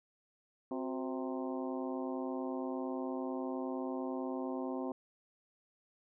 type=harmonic tone with a mistuned harmonic; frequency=130.81 Hz; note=C3; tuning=in tune; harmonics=2 / 3 / 4 / 5 / 6 / 7 / 8; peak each=-38 / -42 / -44 / -46 / -48 / -49 / -50 dBFS; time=0.71-4.92 s; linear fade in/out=2 ms; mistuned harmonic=3; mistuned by=-100 cents; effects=none